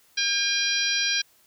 harmonic tone, 805 Hz, G5, 46 cents sharp, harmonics 2 / 3 / 4 / 5 / 6 / 7, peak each -29 / -29 / -29 / -29 / -29 / -29 dBFS, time 0.17-1.22 s, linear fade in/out 10 ms, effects white hiss -60 dBFS RMS until 1.46 s

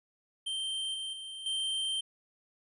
square tone with level steps, 3136 Hz, G7, in tune, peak -33 / -36 / -41 / -31 dBFS, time 0.46-2.01 s, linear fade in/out 10 ms, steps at 0.94 / 1.13 / 1.46 s, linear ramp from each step 2 ms, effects resampled to 24000 Hz

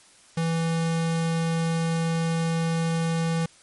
square tone, 164.81 Hz, E3, in tune, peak -23 dBFS, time 0.37-3.46 s, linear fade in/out 5 ms, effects white hiss -54 dBFS RMS until 3.62 s + MP3 48 kbps

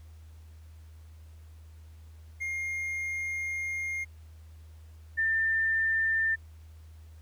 triangle / sine tone pair in turn, 2127 / 1792.5 Hz, C7 / A6, +28 / +32 cents, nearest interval minor third, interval 296 cents, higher first, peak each -29 / -24 dBFS, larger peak second, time 2.4-4.05 / 5.17-6.36 s, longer first, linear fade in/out 20 ms, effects added 79 Hz sine -47 dBFS peak until 7.21 s + pink hiss -65 dBFS RMS until 7.21 s

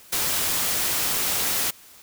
white noise, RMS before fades -24 dBFS, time 0.12-1.71 s, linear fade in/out 10 ms, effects white hiss -49 dBFS RMS until 2.02 s

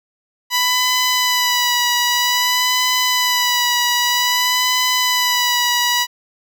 10% pulse tone with vibrato, 987.8 Hz, B5, in tune, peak -6 dBFS, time 0.5-6.07 s, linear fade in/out 50 ms, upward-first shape sine, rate 0.52 Hz, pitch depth 29 cents each way, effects none

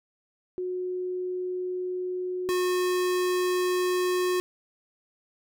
sine / square tone pair in turn, 364.8 / 362.8 Hz, F#4 / F#4, -24 / -34 cents, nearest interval unison, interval 10 cents, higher first, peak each -28 / -24 dBFS, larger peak second, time 0.58-2.49 / 2.49-4.4 s, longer neither, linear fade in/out 0 ms, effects none

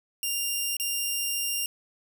10% pulse tone with dropouts, 2794 Hz, F7, in tune, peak -18 dBFS, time 0.23-1.66 s, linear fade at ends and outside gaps 1 ms, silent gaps 0.768-0.798 s, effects none

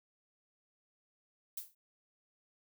violet noise with exponential decay, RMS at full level -37 dBFS, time 1.57-1.75 s, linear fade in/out 5 ms, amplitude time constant 38 ms, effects none

